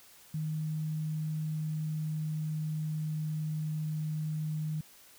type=tone with pitch glide; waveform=sine; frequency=155.56 to 154.66 Hz; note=D#3 to D#3; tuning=0 to -10 cents; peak=-31 dBFS; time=0.34-4.81 s; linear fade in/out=5 ms; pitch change=-10 cents; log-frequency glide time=0.86-3.69 s; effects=white hiss -57 dBFS RMS until 5.18 s